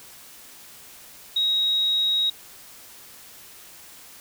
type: tone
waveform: sine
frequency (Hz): 3796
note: A#7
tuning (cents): +31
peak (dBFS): -19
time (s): 1.36-2.3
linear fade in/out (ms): 5
effects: white hiss -46 dBFS RMS until 4.2 s